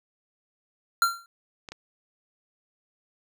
square tone with exponential decay, 1374 Hz, F6, 29 cents flat, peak -16 dBFS, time 1.02-1.26 s, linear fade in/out 1 ms, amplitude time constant 51 ms
clicks, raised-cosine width 0.2 ms, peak -22 dBFS, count 2, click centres 1.688 / 1.72 s
effects none

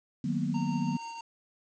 sine chord, B major seventh, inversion first, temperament just, 154.34 / 185.21 / 231.5 / 246.9 Hz, D#3 / F#3 / A#3 / B3, -14 / +2 / -12 / 0 cents, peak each -33 dBFS, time 0.24-0.97 s, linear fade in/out 5 ms
square tone with tremolo, 922 Hz, A#5, 19 cents flat, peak -38 dBFS, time 0.54-1.21 s, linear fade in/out 5 ms, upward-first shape triangle, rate 6.2 Hz, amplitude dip 25%
effects resampled to 16000 Hz + 9-bit

